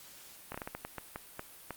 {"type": "slowing click train", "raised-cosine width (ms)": 0.5, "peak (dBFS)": -23, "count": 11, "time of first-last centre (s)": [0.52, 1.707], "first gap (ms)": 24, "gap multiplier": 1.33, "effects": ["white hiss -53 dBFS RMS until 1.76 s", "Opus 48 kbps"]}